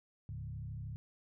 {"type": "tone with frequency modulation", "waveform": "sine", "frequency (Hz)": 110, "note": "A2", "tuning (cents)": 0, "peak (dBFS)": -40, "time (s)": [0.29, 0.96], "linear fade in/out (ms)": 0, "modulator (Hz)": 32.9, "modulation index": 1.2, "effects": []}